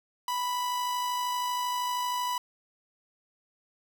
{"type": "tone with amplitude modulation", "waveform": "45% pulse", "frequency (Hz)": 987.8, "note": "B5", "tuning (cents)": 0, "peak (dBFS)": -27, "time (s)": [0.28, 2.38], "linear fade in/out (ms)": 2, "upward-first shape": "sine", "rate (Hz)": 52.8, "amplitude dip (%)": 25, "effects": []}